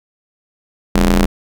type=ring-modulated tone; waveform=sawtooth; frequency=87.2 Hz; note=F2; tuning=2 cents flat; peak=-3 dBFS; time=0.95-1.26 s; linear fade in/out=5 ms; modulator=115 Hz; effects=none